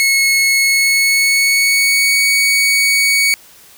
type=tone with pitch glide; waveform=sawtooth; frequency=2186 to 2240 Hz; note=C#7 to C#7; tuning=-25 to +18 cents; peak=-7 dBFS; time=0-3.34 s; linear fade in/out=0 ms; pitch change=+43 cents; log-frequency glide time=0.61-2.24 s; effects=white hiss -43 dBFS RMS until 3.77 s